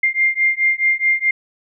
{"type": "beating tone pair", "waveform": "sine", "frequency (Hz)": [2105, 2109.7], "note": ["C7", "C7"], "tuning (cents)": [10, 14], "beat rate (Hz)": 4.7, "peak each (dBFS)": -17, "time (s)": [0.03, 1.31], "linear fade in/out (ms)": 5, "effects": []}